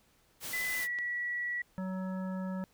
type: noise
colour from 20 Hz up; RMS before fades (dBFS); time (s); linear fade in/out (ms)
white; -40; 0.4-0.88; 50
type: tone with pitch glide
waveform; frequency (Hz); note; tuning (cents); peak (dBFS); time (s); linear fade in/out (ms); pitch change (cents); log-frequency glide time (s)
sine; 2005 to 1938.9; B6 to B6; +26 to -32; -32; 0.53-1.62; 5; -58; 0.77-0.87
type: clicks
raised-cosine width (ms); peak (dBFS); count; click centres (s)
0.2; -29; 2; 0.748 / 0.987
type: harmonic tone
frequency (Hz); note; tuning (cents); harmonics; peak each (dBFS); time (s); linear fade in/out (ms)
187.4; F#3; +22; 1 / 3 / 5 / 7 / 9; -34 / -44 / -48 / -51 / -53; 1.78-2.64; 0
effects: pink hiss -68 dBFS RMS until 2.73 s